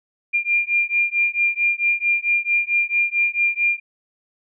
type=beating tone pair; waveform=sine; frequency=2396 / 2400.5 Hz; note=D7 / D7; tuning=+34 / +37 cents; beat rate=4.5 Hz; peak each=-20 dBFS; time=0.33-3.8 s; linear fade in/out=20 ms; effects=none